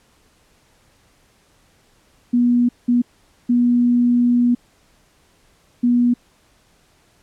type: tone bursts at uneven times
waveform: sine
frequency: 242.2 Hz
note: B3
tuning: 34 cents flat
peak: -12 dBFS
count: 4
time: 2.33-2.69 / 2.88-3.02 / 3.49-4.55 / 5.83-6.14 s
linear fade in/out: 10 ms
effects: pink hiss -57 dBFS RMS until 7.22 s + low-pass 11000 Hz 12 dB/octave